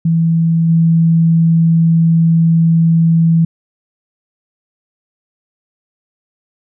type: tone with level steps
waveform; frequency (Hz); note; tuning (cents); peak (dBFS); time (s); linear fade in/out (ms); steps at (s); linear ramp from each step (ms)
sine; 164.81; E3; 0; -9 / -7; 0.05-3.45; 5; 0.68; 20
effects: none